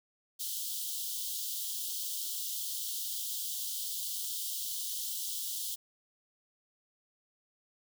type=high-pass noise; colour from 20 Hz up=white; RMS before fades=-37 dBFS; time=0.39-5.76 s; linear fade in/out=20 ms; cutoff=3000 Hz; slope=96 dB/octave; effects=none